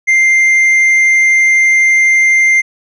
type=tone with tanh clipping; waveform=sine; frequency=2096 Hz; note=C7; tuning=2 cents sharp; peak=-7 dBFS; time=0.07-2.62 s; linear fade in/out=20 ms; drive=4 dB; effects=none